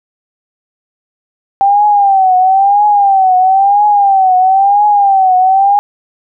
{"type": "tone with vibrato", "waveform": "sine", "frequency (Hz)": 784, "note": "G5", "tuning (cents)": 0, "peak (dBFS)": -5, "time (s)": [1.61, 5.79], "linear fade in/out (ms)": 0, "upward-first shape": "triangle", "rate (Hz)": 1, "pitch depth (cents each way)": 120, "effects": []}